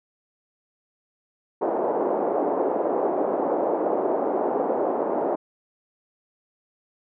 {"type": "band-pass noise", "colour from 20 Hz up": "pink", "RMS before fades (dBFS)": -24, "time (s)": [1.61, 5.36], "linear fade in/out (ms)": 10, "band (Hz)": [330, 810], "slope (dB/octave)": 24, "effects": []}